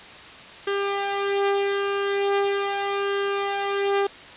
sawtooth tone with flanger, 399 Hz, G4, 31 cents sharp, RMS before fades -24 dBFS, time 0.67-4.07 s, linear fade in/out 5 ms, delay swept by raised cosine 0.64 to 3.24 ms, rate 0.4 Hz, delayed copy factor +0.55, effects white hiss -42 dBFS RMS until 4.36 s + resampled to 8000 Hz

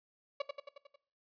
35% pulse tone with echo, 566 Hz, C#5, 36 cents sharp, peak -30 dBFS, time 0.4-0.42 s, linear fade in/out 5 ms, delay 90 ms, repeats 6, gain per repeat -4 dB, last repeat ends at 0.96 s, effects noise-tail reverb RT60 0.5 s tail -19 dB re dry + resampled to 11025 Hz

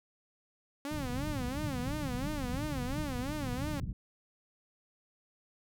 sawtooth tone with vibrato, 273.3 Hz, C#4, 24 cents flat, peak -32 dBFS, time 0.85-3.8 s, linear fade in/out 0 ms, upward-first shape sine, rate 2.9 Hz, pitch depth 200 cents each way
white low-pass noise, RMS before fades -38 dBFS, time 0.91-3.93 s, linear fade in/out 2 ms, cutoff 180 Hz, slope 24 dB/octave
effects none

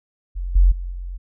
sine tone with level steps, 44.5 Hz, F1, 33 cents sharp, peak -23 / -9 / -25 / -27 dBFS, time 0.35-1.18 s, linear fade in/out 20 ms, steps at 0.55 / 0.71 / 0.91 s, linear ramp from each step 10 ms, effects none

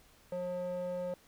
square tone with band-pass filter, 179.4 Hz, F3, 47 cents sharp, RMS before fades -37 dBFS, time 0.32-1.14 s, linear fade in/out 2 ms, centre 510 Hz, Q 3.4, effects pink hiss -63 dBFS RMS until 1.27 s

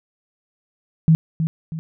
sine tone with echo, 160.6 Hz, E3, 45 cents flat, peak -9 dBFS, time 1.08-1.15 s, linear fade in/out 0 ms, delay 320 ms, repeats 2, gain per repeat -8 dB, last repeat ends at 1.79 s, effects none

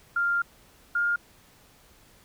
sine tone pair in turn, 1396.9 / 1412.3 Hz, F6 / F6, 0 / +19 cents, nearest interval unison, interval 19 cents, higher second, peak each -22 dBFS, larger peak neither, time 0.16-0.42 / 0.95-1.16 s, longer first, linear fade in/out 5 ms, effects pink hiss -57 dBFS RMS until 2.24 s

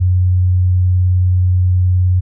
sine tone with vibrato, 91 Hz, F#2, 28 cents flat, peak -9 dBFS, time 0-2.21 s, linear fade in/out 20 ms, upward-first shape triangle, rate 19 Hz, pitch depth 15 cents each way, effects none

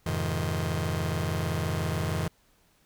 sawtooth chord, F minor seventh, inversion none, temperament just, 87.31 / 104.77 / 130.96 / 157.15 Hz, F2 / Ab2 / C3 / Eb3, 0 / +16 / +2 / +18 cents, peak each -27 / -31 / -30 / -27 dBFS, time 0.06-2.28 s, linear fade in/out 5 ms, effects pink hiss -65 dBFS RMS until 2.85 s

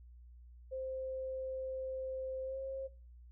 sine tone with pitch glide, 523.3 to 535.2 Hz, C5 to C5, 0 to +39 cents, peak -38 dBFS, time 0.71-2.88 s, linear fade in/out 20 ms, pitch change +39 cents, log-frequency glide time 2.44-2.58 s, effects noise-tail reverb RT60 0.3 s tail -18 dB re dry + added 60 Hz sine -53 dBFS peak until 3.31 s

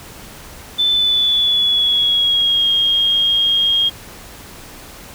sine tone with pitch glide, 3520 to 3247 Hz, A7 to G#7, 0 to -40 cents, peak -12 dBFS, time 0.78-3.9 s, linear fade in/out 20 ms, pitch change -140 cents, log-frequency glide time 0.91-2.69 s, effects pink hiss -37 dBFS RMS until 5.14 s

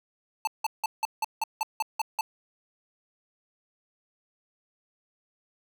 square tone bursts, 880 Hz, A5, in tune, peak -25 dBFS, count 10, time 0.45-2.21 s, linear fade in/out 2 ms, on 23 ms, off 170 ms, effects none

